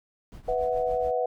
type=noise with tremolo; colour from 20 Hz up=brown; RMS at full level=-39 dBFS; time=0.32-1.11 s; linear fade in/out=0 ms; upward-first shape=triangle; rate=7.1 Hz; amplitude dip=85%
type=chord; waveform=sine; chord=B suspended fourth; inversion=none; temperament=equal with one note detuned; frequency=493.9 / 652.4 / 740 Hz; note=B4 / E5 / F#5; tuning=0 / -18 / 0 cents; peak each=-26 / -30 / -29 dBFS; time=0.48-1.26 s; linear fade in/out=5 ms
effects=none